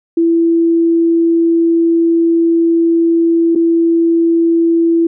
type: tone with dropouts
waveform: sine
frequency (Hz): 333.5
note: E4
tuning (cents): +20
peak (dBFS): -8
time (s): 0.17-5.07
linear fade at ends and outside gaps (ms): 5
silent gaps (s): 3.551-3.557
effects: none